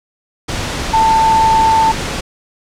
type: tone in noise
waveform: sine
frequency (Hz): 889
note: A5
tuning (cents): +18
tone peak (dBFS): -8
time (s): 0.93-1.92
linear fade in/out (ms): 10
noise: pink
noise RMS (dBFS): -20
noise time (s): 0.48-2.21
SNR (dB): +9
effects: low-pass 7000 Hz 12 dB/octave